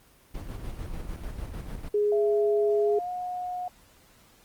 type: noise with tremolo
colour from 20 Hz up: brown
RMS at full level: -34 dBFS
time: 0.34-1.89 s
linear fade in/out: 10 ms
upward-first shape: square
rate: 6.7 Hz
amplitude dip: 40%
type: tone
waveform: sine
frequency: 415.3 Hz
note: G#4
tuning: in tune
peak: -21 dBFS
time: 1.94-2.99 s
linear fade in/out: 5 ms
type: tone with pitch glide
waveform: sine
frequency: 667 to 723.2 Hz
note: E5 to F#5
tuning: +20 to -40 cents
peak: -30 dBFS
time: 2.12-3.68 s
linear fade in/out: 2 ms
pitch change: +140 cents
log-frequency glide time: 2.8-3.1 s
effects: pink hiss -58 dBFS RMS until 4.44 s + Opus 24 kbps